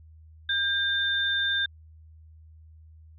sine tone pair together, 1600 / 3592 Hz, G6 / A7, +35 / +35 cents, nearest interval octave + major second, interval 1400 cents, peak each -26 dBFS, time 0.49-1.66 s, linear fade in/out 5 ms, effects added 79 Hz sine -48 dBFS peak until 3.18 s

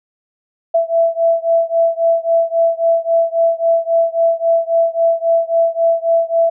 sine beating tone pair, 664 / 667.7 Hz, E5 / E5, +12 / +22 cents, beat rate 3.7 Hz, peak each -14 / -15 dBFS, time 0.74-6.5 s, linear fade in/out 10 ms, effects none

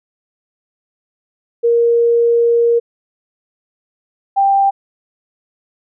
sine tone pair in turn, 469 / 788.8 Hz, A#4 / G5, +11 / +11 cents, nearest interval major sixth, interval 900 cents, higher second, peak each -9 dBFS, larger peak neither, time 1.63-2.8 / 4.36-4.71 s, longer first, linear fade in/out 20 ms, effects none

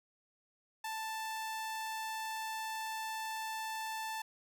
sawtooth tone, 882 Hz, A5, 4 cents sharp, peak -34 dBFS, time 0.84-4.22 s, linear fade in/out 5 ms, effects none

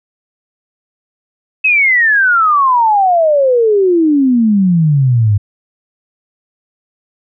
sine exponential sweep, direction down, 2600 to 98.8 Hz, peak -7 dBFS, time 1.64-5.38 s, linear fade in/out 10 ms, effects none

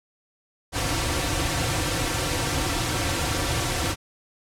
pink noise with comb filter, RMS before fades -25 dBFS, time 0.72-3.96 s, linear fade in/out 50 ms, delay 4.8 ms, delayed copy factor -0.75, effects low-pass 10000 Hz 12 dB/octave

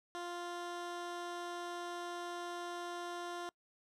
15% pulse tone with low-pass filter, 349.2 Hz, F4, in tune, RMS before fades -43 dBFS, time 0.15-3.49 s, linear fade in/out 0 ms, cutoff 9100 Hz, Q 0.59, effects noise-tail reverb RT60 0.1 s tail -25 dB re dry

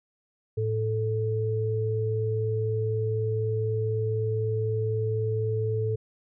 sine tone pair together, 109.5 / 438 Hz, A2 / A4, -8 / -8 cents, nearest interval 2 octaves, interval 2400 cents, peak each -26 / -28 dBFS, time 0.57-5.96 s, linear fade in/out 10 ms, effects none

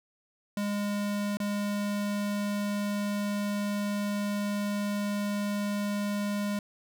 square tone with dropouts, 204.7 Hz, G#3, 25 cents flat, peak -29 dBFS, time 0.57-6.59 s, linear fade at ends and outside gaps 2 ms, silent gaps 1.371-1.401 s, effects none

